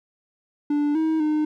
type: tone with pitch steps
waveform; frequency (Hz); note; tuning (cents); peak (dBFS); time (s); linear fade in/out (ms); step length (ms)
triangle; 292.8 / 317.9 / 305.1; D4 / D#4 / D#4; -5 / +37 / -34; -17; 0.7-1.45; 5; 250
effects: none